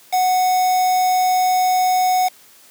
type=tone with quantisation; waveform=triangle; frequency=738 Hz; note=F#5; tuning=5 cents flat; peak=-12 dBFS; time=0.12-2.29 s; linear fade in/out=20 ms; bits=4; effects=white hiss -48 dBFS RMS until 2.7 s + high-pass 150 Hz 12 dB/octave